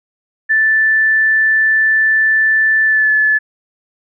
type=tone with pitch glide; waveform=sine; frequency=1760 to 1727.8 Hz; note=A6 to A6; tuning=0 to -32 cents; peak=-9 dBFS; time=0.49-3.39 s; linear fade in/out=20 ms; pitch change=-32 cents; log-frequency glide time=2.85-3.11 s; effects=none